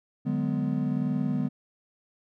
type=chord; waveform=triangle; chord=G# half-diminished seventh; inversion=second; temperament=just; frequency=149.51 / 186.89 / 207.7 / 249.2 Hz; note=D3 / F#3 / G#3 / B3; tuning=+31 / +18 / 0 / +16 cents; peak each=-28 / -31 / -29 / -27 dBFS; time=0.25-1.49 s; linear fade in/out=20 ms; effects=none